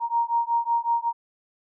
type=beating tone pair; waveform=sine; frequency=932.3 / 937.7 Hz; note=A#5 / A#5; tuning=0 / +10 cents; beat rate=5.4 Hz; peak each=-24 dBFS; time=0-1.13 s; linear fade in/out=50 ms; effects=none